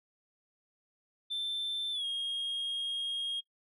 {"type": "tone with pitch glide", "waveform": "sine", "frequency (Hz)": [3550, 3255], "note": ["A7", "G#7"], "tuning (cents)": [15, -36], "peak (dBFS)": -30, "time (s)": [1.3, 3.41], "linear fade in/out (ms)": 20, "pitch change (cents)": -151, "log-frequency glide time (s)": [1.92, 2.05], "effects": ["noise-tail reverb RT60 0.1 s tail -23 dB re dry", "tanh soft clip ceiling -31 dBFS"]}